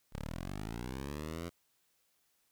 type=linear sweep; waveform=10% pulse; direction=up; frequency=32.7 to 87.31 Hz; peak=-31 dBFS; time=0.12-1.5 s; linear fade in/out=20 ms; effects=white hiss -75 dBFS RMS until 2.51 s